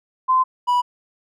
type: tone pair in turn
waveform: sine / triangle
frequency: 1032 / 980.6 Hz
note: C6 / B5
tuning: -24 / -13 cents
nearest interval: minor second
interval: 89 cents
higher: first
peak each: -13 dBFS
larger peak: neither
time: 0.28-0.44 / 0.67-0.82 s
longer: first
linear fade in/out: 20 ms
effects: none